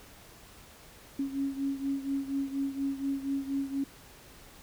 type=beating tone pair; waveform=sine; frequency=274 / 278.2 Hz; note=C#4 / C#4; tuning=-20 / +6 cents; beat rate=4.2 Hz; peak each=-31 / -35 dBFS; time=1.19-3.84 s; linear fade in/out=5 ms; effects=pink hiss -53 dBFS RMS until 4.62 s